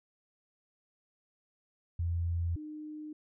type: tone pair in turn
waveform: sine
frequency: 85.2 / 304.7 Hz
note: F2 / D#4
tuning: -42 / -36 cents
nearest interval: octave + minor seventh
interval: 2206 cents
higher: second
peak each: -29 / -40 dBFS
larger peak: first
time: 1.99-2.56 / 2.56-3.13 s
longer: neither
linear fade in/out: 5 ms
effects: none